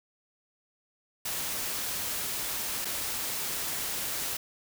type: noise with dropouts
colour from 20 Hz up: white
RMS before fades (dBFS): -33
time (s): 1.25-4.37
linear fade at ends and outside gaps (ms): 5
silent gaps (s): 2.848-2.852
effects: none